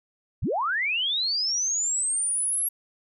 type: linear sweep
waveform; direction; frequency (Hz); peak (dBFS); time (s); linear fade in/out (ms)
sine; up; 38.89 to 11380; -23; 0.42-2.69; 10
effects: none